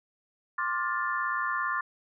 sine chord, D minor seventh, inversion third, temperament just, 1057.2 / 1174.7 / 1409.6 / 1762 Hz, C6 / D6 / F6 / A6, +18 / 0 / +16 / +2 cents, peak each -32 / -33 / -34 / -32 dBFS, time 0.58-1.81 s, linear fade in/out 5 ms, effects none

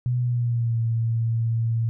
sine tone with pitch glide, 123.47 to 114.54 Hz, B2 to A#2, 0 to -30 cents, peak -20 dBFS, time 0.06-1.89 s, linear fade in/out 0 ms, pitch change -130 cents, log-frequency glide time 0.19-0.8 s, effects none

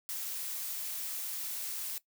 blue noise, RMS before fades -38 dBFS, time 0.09-1.98 s, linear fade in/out 0 ms, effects noise-tail reverb RT60 0.1 s tail -18 dB re dry

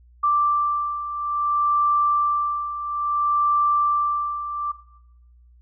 sine beating tone pair, 1174.7 / 1175.29 Hz, D6 / D6, 0 / +1 cents, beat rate 0.59 Hz, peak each -25 / -20 dBFS, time 0.23-4.72 s, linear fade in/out 10 ms, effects noise-tail reverb RT60 0.9 s tail -17 dB re dry + added 60 Hz sine -49 dBFS peak until 5.61 s

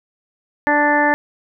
harmonic tone, 293.7 Hz, D4, in tune, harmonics 1 / 2 / 3 / 4 / 5 / 6 / 7, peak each -20 / -20 / -17 / -28 / -28 / -17 / -28 dBFS, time 0.67-1.14 s, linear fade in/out 0 ms, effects none

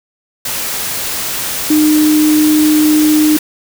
sine tone in noise, 305.4 Hz, D#4, 32 cents flat, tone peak -7 dBFS, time 1.7-3.37 s, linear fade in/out 5 ms, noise white, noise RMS -19 dBFS, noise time 0.45-3.39 s, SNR +9 dB, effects none

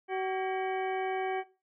harmonic tone with a mistuned harmonic, 378.4 Hz, F#4, 39 cents sharp, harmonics 1 / 2 / 3 / 4 / 5 / 6 / 8, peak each -32 / -34 / -45 / -44 / -47 / -43 / -52 dBFS, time 0.08-1.44 s, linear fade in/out 50 ms, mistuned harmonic 4, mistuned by +110 cents, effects noise-tail reverb RT60 0.3 s tail -17 dB re dry

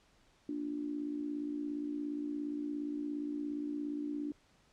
sine tone with amplitude modulation, 293.7 Hz, D4, in tune, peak -32 dBFS, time 0.49-4.32 s, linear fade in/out 2 ms, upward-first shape sine, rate 57.2 Hz, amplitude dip 70%, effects pink hiss -68 dBFS RMS until 4.72 s + low-pass 7000 Hz 12 dB/octave

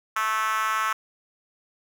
5% pulse tone with high-pass filter, 218.4 Hz, A3, 13 cents flat, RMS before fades -25 dBFS, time 0.16-0.93 s, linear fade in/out 5 ms, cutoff 1200 Hz, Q 6.5, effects none

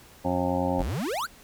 harmonic tone, 90.1 Hz, F#2, 45 cents flat, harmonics 1 / 2 / 3 / 4 / 6 / 7 / 8 / 9 / 10, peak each -33 / -32 / -29 / -37 / -29 / -36 / -36 / -32 / -35 dBFS, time 0.24-0.83 s, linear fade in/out 20 ms
square exponential sweep, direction up, 33.77 to 1646 Hz, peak -28 dBFS, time 0.78-1.27 s, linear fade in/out 20 ms
effects pink hiss -52 dBFS RMS until 1.43 s

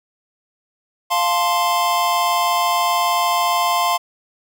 square chord, F major, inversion none, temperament equal, 698.5 / 880 / 1046.5 Hz, F5 / A5 / C6, 0 / 0 / 0 cents, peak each -21 / -24 / -19 dBFS, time 1.1-3.98 s, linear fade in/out 20 ms, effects none

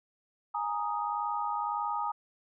sine chord, Ab suspended second, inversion none, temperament equal, 830.6 / 932.3 / 1244.5 Hz, Ab5 / Bb5 / Eb6, 0 / 0 / 0 cents, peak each -34 dBFS, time 0.54-2.12 s, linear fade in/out 10 ms, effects none

